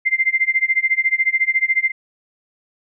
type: tone with tremolo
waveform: sine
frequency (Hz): 2089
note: C7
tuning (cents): -3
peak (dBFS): -11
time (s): 0.05-1.92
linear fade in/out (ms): 20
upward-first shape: sine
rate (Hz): 14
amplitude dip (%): 95
effects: none